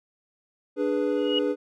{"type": "chord", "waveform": "triangle", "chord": "G# diminished", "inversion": "second", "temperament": "equal", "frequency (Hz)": [293.7, 415.3, 493.9], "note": ["D4", "G#4", "B4"], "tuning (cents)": [0, 0, 0], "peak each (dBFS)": -25, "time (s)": [0.76, 1.56], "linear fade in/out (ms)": 50}
{"type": "tone with exponential growth", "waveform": "sine", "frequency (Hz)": 2896, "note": "F#7", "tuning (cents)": -38, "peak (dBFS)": -21, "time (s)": [1.1, 1.39], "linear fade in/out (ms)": 5, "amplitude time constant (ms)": 63}
{"effects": []}